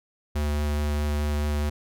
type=tone with vibrato; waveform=square; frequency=74 Hz; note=D2; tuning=14 cents sharp; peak=-24 dBFS; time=0.35-1.7 s; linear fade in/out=10 ms; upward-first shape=sine; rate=4.7 Hz; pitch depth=9 cents each way; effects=none